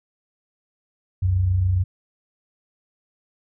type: tone pair together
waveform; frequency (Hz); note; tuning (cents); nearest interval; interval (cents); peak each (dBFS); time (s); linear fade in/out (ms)
sine; 65.48 / 92.6; C2 / F#2; +2 / +2; tritone; 600; -27 / -17; 1.22-1.84; 10
effects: none

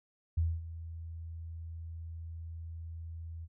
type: tone with ADSR envelope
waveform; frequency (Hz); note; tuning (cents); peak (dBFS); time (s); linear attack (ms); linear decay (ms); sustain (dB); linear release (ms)
sine; 82.41; E2; 0; -25; 0.37-3.48; 9; 230; -15; 44
effects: none

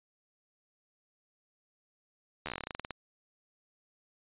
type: slowing click train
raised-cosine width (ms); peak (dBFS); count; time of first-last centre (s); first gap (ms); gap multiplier
0.3; -20; 16; 2.46-2.907; 12; 1.12
effects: resampled to 8000 Hz

